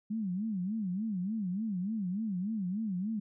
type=tone with vibrato; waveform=sine; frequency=200 Hz; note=G3; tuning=35 cents sharp; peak=-31 dBFS; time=0.1-3.2 s; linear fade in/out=10 ms; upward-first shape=sine; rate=3.4 Hz; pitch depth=210 cents each way; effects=none